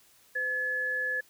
sine tone pair together, 508.4 / 1710 Hz, C5 / A6, -50 / -50 cents, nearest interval octave + major sixth, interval 2100 cents, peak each -39 / -28 dBFS, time 0.35-1.21 s, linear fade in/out 10 ms, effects white hiss -61 dBFS RMS until 1.29 s

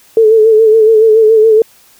sine tone with vibrato, 440 Hz, A4, in tune, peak -3 dBFS, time 0.17-1.62 s, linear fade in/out 2 ms, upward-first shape sine, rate 7.1 Hz, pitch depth 49 cents each way, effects white hiss -45 dBFS RMS until 1.99 s

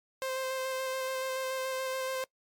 sawtooth tone with vibrato, 523.3 Hz, C5, in tune, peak -28 dBFS, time 0.22-2.24 s, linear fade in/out 0 ms, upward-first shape square, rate 7 Hz, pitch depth 11 cents each way, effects noise-tail reverb RT60 0.1 s tail -23 dB re dry + MP3 96 kbps

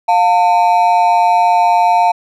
triangle ring-modulated tone, 803 Hz, G5, 41 cents sharp, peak -3 dBFS, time 0.08-2.12 s, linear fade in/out 10 ms, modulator 96.1 Hz, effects none

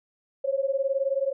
sine beating tone pair, 535 / 554 Hz, C5 / C#5, +38 / -1 cents, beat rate 19 Hz, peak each -26 dBFS, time 0.44-1.33 s, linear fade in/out 10 ms, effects none

